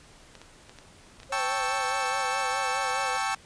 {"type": "clicks", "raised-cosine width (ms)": 0.2, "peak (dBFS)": -28, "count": 6, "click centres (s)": [0.353, 0.416, 0.695, 0.787, 1.201, 1.232]}
{"type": "tone with vibrato", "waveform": "sine", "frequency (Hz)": 527, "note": "C5", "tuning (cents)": 12, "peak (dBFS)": -36, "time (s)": [1.29, 3.18], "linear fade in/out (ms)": 20, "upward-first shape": "sine", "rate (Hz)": 4.8, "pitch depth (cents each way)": 83}
{"type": "chord", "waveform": "30% pulse", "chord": "A dominant seventh", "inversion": "third", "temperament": "equal", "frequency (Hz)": [784, 880, 1108.7, 1318.5], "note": ["G5", "A5", "C#6", "E6"], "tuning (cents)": [0, 0, 0, 0], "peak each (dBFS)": [-28, -30, -30, -30], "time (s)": [1.32, 3.35], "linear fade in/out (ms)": 5}
{"effects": ["pink hiss -53 dBFS RMS until 3.45 s", "resampled to 22050 Hz"]}